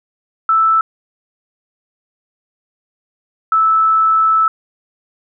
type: tone pair in turn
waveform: sine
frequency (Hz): 1318.5 / 1311.3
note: E6 / E6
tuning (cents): 0 / -9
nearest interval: unison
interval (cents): 9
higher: first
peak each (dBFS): -9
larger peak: neither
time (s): 0.49-0.81 / 3.52-4.48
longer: second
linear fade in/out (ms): 2
effects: none